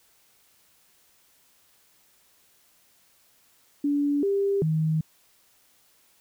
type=tone with pitch steps; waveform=sine; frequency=287.5 / 397.4 / 157.6 Hz; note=D4 / G4 / D#3; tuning=-37 / +24 / +23 cents; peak=-21 dBFS; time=3.84-5.01 s; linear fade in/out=5 ms; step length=390 ms; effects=white hiss -62 dBFS RMS until 6.2 s